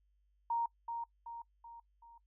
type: tone with echo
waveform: sine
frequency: 932.3 Hz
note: A#5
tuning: in tune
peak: -31 dBFS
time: 0.5-0.66 s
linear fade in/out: 5 ms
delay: 380 ms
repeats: 4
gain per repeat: -6 dB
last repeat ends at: 2.18 s
effects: noise-tail reverb RT60 0.1 s tail -23 dB re dry + added 50 Hz sine -70 dBFS peak until 2.26 s